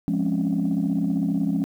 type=chord; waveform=sine; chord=Db major seventh; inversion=first; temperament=equal; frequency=174.61 / 207.7 / 261.6 / 277.2 Hz; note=F3 / Ab3 / C4 / Db4; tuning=0 / 0 / 0 / 0 cents; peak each=-24 / -24 / -29 / -24 dBFS; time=0.08-1.64 s; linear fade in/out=0 ms; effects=tanh soft clip ceiling -15 dBFS + 9-bit